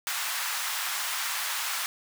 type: high-pass noise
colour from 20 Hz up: pink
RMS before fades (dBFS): -31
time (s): 0.07-1.86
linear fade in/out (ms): 0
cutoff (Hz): 970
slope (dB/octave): 24
effects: none